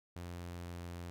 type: tone with pitch glide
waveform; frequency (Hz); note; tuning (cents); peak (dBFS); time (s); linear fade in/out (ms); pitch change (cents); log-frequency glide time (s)
sawtooth; 87.31 to 86.76; F2 to F2; 0 to -11; -39; 0.16-1.1; 0; -11; 0.54-0.81
effects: none